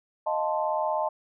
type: chord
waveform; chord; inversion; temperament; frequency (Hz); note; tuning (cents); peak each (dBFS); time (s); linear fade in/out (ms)
sine; F dominant seventh; third; equal; 622.3 / 698.5 / 880 / 1046.5; Eb5 / F5 / A5 / C6; 0 / 0 / 0 / 0; -28 / -34 / -28 / -33; 0.26-1.09; 10
effects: none